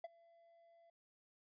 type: tone with ADSR envelope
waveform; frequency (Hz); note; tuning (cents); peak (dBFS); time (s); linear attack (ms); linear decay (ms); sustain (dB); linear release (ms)
triangle; 674; E5; +38; -39; 0.04-0.9; 4; 26; -24; 4
effects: resampled to 11025 Hz